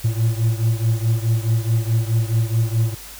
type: beating tone pair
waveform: triangle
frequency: 111.6 / 116.3 Hz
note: A2 / A#2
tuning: +25 / -4 cents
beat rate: 4.7 Hz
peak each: -16 / -19 dBFS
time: 0.04-2.95 s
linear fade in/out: 10 ms
effects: added 50 Hz sine -43 dBFS peak until 3.19 s + white hiss -38 dBFS RMS until 3.19 s